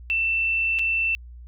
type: tone with dropouts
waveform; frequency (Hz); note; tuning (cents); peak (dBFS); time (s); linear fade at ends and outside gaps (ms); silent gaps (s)
sine; 2675; E7; +25; -20; 0.1-1.15; 0; 0.788-0.793
effects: added 60 Hz sine -39 dBFS peak until 1.47 s